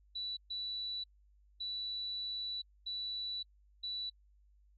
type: tone bursts at uneven times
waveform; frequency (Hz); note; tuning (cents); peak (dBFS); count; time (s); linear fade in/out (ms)
sine; 3951; B7; 0; -37; 5; 0.15-0.37 / 0.5-1.04 / 1.6-2.62 / 2.86-3.43 / 3.83-4.1; 10
effects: added 50 Hz sine -63 dBFS peak until 4.77 s + AAC 32 kbps